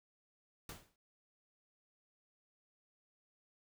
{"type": "noise with exponential decay", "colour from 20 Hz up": "pink", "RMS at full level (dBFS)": -45, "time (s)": [0.69, 0.96], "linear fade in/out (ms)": 2, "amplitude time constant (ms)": 58, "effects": []}